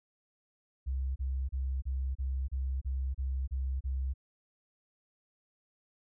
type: tone bursts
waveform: sine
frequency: 66 Hz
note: C2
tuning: 16 cents sharp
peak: -30 dBFS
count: 10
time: 0.86-4.139 s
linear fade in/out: 20 ms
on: 300 ms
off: 31 ms
effects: none